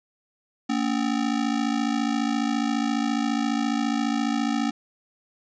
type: ring-modulated tone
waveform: square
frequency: 256.9 Hz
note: C4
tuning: 32 cents flat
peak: -20 dBFS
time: 0.69-4.71 s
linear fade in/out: 10 ms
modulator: 27.3 Hz
effects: resampled to 16000 Hz + 9-bit